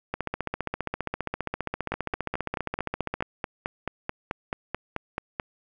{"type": "two click trains", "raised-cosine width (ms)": 0.5, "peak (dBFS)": [-13, -13], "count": [47, 17], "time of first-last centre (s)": [[0.14, 3.207], [1.92, 5.398]], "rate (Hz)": [15, 4.6], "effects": []}